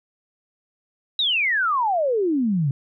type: exponential sweep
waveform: sine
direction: down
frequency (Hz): 3931 to 130.81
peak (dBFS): -18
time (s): 1.19-2.71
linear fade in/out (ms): 2
effects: none